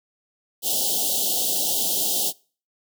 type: band-stop noise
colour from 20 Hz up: white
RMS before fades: -23 dBFS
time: 0.62-2.33 s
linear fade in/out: 50 ms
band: 840 to 2900 Hz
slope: 96 dB/octave
effects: noise-tail reverb RT60 0.4 s tail -24 dB re dry + high-pass 200 Hz 12 dB/octave